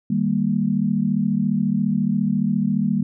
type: chord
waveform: sine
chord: Eb major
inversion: none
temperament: equal with one note detuned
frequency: 155.56 / 198.62 / 233.1 Hz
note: Eb3 / G3 / Bb3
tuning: 0 / +23 / 0 cents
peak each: -25 / -20 / -22 dBFS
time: 0.1-3.03 s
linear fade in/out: 5 ms
effects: none